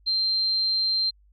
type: tone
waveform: sine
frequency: 4150 Hz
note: C8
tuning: 15 cents flat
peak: -21 dBFS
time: 0.06-1.11 s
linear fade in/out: 20 ms
effects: added 50 Hz sine -55 dBFS peak until 1.32 s